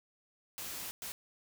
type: noise bursts at uneven times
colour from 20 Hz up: white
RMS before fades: -42 dBFS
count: 2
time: 0.58-0.91 / 1.02-1.12 s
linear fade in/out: 0 ms
effects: none